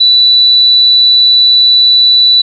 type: tone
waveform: sine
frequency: 3963 Hz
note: B7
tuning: 5 cents sharp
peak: -3 dBFS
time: 0-2.42 s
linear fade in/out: 10 ms
effects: none